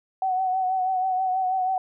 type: tone with vibrato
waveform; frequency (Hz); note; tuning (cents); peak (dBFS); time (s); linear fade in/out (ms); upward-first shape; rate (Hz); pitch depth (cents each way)
sine; 749; F#5; +21; -21; 0.22-1.78; 2; triangle; 6.2; 43
effects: none